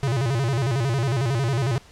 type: tone with vibrato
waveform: square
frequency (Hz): 126.7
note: B2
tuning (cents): +45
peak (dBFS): -21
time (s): 0.03-1.78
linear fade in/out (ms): 0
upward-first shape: square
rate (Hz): 11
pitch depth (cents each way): 160
effects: pink hiss -50 dBFS RMS until 1.91 s + low-pass 8000 Hz 12 dB/octave